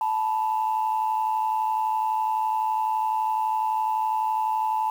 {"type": "tone pair together", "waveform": "sine", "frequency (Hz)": [874.1, 986], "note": ["A5", "B5"], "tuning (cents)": [-12, -3], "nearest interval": "major second", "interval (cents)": 209, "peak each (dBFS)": [-22, -27], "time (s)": [0.01, 4.9], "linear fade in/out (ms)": 2, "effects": ["tanh soft clip ceiling -16 dBFS", "8-bit"]}